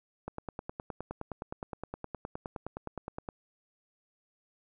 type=click train; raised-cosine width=1 ms; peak=-23 dBFS; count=30; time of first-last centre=0.28-3.288 s; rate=9.64 Hz; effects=none